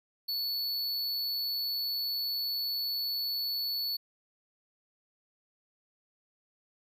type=tone; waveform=square; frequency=4435 Hz; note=C#8; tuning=in tune; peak=-31 dBFS; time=0.28-3.97 s; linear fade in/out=10 ms; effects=none